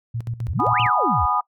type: tone with tremolo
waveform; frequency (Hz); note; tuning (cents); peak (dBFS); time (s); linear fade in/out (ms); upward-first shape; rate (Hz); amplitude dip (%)
sine; 116.54; A#2; 0; -23; 0.14-0.9; 10; square; 7.6; 80
type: exponential two-way sweep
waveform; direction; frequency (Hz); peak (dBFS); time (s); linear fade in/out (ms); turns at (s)
sine; up then down; 58.3 to 3136 to 58.3; -22; 0.48-1.26; 5; 0.81
type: chord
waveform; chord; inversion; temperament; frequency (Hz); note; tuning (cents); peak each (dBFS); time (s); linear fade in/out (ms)
sine; G# minor seventh; third; equal with one note detuned; 740 / 830.6 / 987.8 / 1228.1; F#5 / G#5 / B5 / D#6; 0 / 0 / 0 / -23; -27 / -24 / -24 / -21; 0.59-1.41; 10
effects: noise-tail reverb RT60 0.1 s tail -20 dB re dry